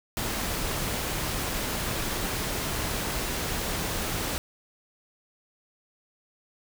pink noise, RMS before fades -30 dBFS, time 0.17-4.38 s, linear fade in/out 0 ms, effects none

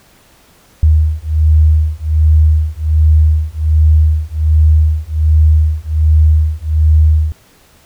sine beating tone pair, 77 / 78.3 Hz, D#2 / D#2, -17 / +11 cents, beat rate 1.3 Hz, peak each -10 dBFS, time 0.83-7.32 s, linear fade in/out 0 ms, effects pink hiss -47 dBFS RMS until 7.85 s

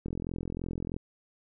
click train, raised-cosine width 3 ms, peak -22 dBFS, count 40, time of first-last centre 0.06-0.965 s, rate 43.1 Hz, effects none

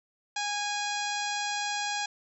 harmonic tone with a mistuned harmonic, 823 Hz, G#5, 16 cents flat, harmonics 1 / 2 / 3 / 4 / 5 / 6 / 7 / 8 / 9, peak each -33 / -36 / -38 / -39 / -40 / -41 / -41 / -42 / -43 dBFS, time 0.36-2.06 s, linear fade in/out 5 ms, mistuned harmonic 4, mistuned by +20 cents, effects none

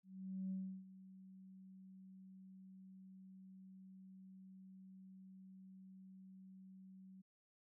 sine tone with ADSR envelope, 189.3 Hz, F#3, 40 cents sharp, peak -39 dBFS, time 0.03-7.22 s, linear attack 480 ms, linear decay 330 ms, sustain -17 dB, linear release 13 ms, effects tanh soft clip ceiling -35 dBFS

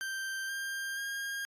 40% pulse tone with pitch steps, 1568 / 1592.6 / 1617.7 Hz, G6 / G6 / G#6, 0 / +27 / -46 cents, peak -34 dBFS, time 0.01-1.45 s, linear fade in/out 0 ms, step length 480 ms, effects AAC 64 kbps

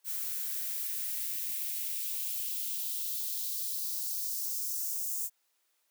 violet noise with high-pass filter sweep, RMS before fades -35 dBFS, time 0.04-5.3 s, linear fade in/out 50 ms, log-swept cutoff 1300 to 7000 Hz, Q 2, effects white hiss -75 dBFS RMS until 5.9 s + high-pass 400 Hz 12 dB/octave

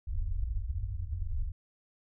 pink low-pass noise, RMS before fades -33 dBFS, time 0.07-1.52 s, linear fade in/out 5 ms, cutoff 100 Hz, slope 96 dB/octave, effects none

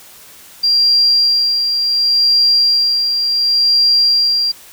sine tone with tremolo, 4758 Hz, D8, 22 cents sharp, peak -8 dBFS, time 0.63-4.52 s, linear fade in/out 10 ms, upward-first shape sine, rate 0.69 Hz, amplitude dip 45%, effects white hiss -40 dBFS RMS until 4.72 s

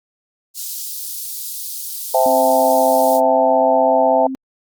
white high-pass noise, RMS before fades -27 dBFS, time 0.54-3.21 s, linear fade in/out 50 ms, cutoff 4300 Hz, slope 24 dB/octave
sine chord, A minor seventh, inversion first, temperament equal with one note detuned, 520.8 / 659.3 / 784 / 880 Hz, C5 / E5 / G5 / A5, -8 / 0 / 0 / 0 cents, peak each -17 / -15 / -18 / -18 dBFS, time 2.14-4.27 s, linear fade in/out 5 ms
sine tone, 264 Hz, C4, 16 cents sharp, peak -22 dBFS, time 2.26-4.35 s, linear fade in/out 0 ms
effects Opus 48 kbps

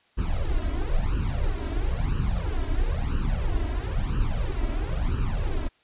brown noise with flanger, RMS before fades -25 dBFS, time 0.17-5.69 s, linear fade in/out 20 ms, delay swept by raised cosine 0.7 to 3.1 ms, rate 1 Hz, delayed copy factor +0.9, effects white hiss -63 dBFS RMS until 5.83 s + resampled to 8000 Hz

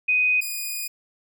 sine / 5% pulse tone pair in turn, 2498 / 2468 Hz, D#7 / D#7, +6 / -15 cents, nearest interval unison, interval 21 cents, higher first, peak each -17 / -18 dBFS, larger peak first, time 0.08-0.41 / 0.41-0.88 s, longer second, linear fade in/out 10 ms, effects none

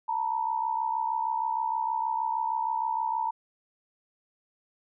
sine tone pair together, 892 / 958.4 Hz, A5 / A#5, +23 / +48 cents, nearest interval minor second, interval 125 cents, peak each -28 / -30 dBFS, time 0.08-3.31 s, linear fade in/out 10 ms, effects none

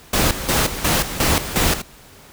pink noise with tremolo, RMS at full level -17 dBFS, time 0.13-1.82 s, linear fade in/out 5 ms, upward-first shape square, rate 2.8 Hz, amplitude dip 70%, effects pink hiss -45 dBFS RMS until 2.32 s

